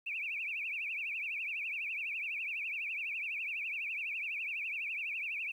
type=tone with vibrato; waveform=sine; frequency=2489 Hz; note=D#7; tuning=in tune; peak=-35 dBFS; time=0.06-5.52 s; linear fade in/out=10 ms; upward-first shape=triangle; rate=12 Hz; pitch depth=200 cents each way; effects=11-bit